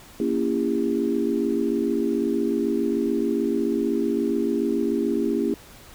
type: chord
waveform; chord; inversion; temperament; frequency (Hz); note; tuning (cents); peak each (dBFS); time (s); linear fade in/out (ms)
sine; A# diminished seventh; none; just; 233.1 / 279.7 / 335.6 / 402.8; A#3 / C#4 / E4 / G4; 0 / +16 / +31 / +47; -26; 0.2-5.54; 2
effects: pink hiss -47 dBFS RMS until 5.94 s